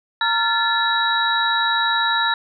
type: tone cluster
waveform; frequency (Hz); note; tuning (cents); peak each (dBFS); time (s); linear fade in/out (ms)
sine; 920 / 1378 / 1740 / 3872; A#5 / F6 / A6 / B7; -23 / -24 / -20 / -35; -22; 0.21-2.34; 2
effects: none